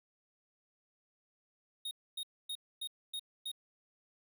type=tone bursts; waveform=square; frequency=3729 Hz; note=A#7; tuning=in tune; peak=-38 dBFS; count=6; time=1.85-3.516 s; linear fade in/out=5 ms; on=61 ms; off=260 ms; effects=none